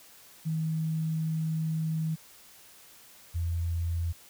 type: tone pair in turn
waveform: sine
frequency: 159.4 / 84.44 Hz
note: D#3 / E2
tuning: +42 / +42 cents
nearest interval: major seventh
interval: 1100 cents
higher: first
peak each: -27 dBFS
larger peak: neither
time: 0.45-2.16 / 3.34-4.13 s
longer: first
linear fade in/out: 20 ms
effects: white hiss -54 dBFS RMS until 4.29 s